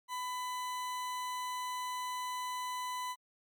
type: tone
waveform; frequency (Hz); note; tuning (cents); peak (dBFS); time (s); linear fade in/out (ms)
40% pulse; 1000; B5; +21; -35; 0.08-3.16; 50
effects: MP3 96 kbps